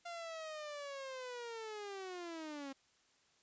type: linear sweep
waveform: sawtooth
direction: down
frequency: 696 to 267.4 Hz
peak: -40 dBFS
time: 0.05-2.73 s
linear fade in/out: 10 ms
effects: white hiss -72 dBFS RMS until 3.42 s + resampled to 16000 Hz